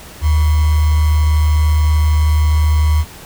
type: tone with sample-and-hold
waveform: sine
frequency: 76.6 Hz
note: D#2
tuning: 27 cents flat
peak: -9 dBFS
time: 0.21-3.05 s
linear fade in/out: 50 ms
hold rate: 1050 Hz
effects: pink hiss -36 dBFS RMS until 3.25 s